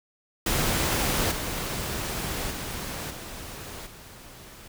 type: noise with level steps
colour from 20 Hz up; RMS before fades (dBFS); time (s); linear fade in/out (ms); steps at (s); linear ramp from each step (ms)
pink; -25 / -31 / -34 / -39 / -46; 0.46-4.68; 5; 1.31 / 2.5 / 3.1 / 3.86; 10
effects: none